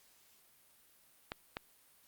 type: clicks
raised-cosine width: 0.3 ms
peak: -22 dBFS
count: 2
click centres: 1.319 / 1.569 s
effects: white hiss -66 dBFS RMS until 2.07 s + Opus 48 kbps